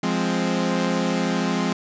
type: chord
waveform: sawtooth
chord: F minor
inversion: none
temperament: equal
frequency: 174.61 / 207.7 / 261.6 Hz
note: F3 / Ab3 / C4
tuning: 0 / 0 / 0 cents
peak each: -21 dBFS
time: 0.03-1.73 s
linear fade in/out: 5 ms
effects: resampled to 16000 Hz + 8-bit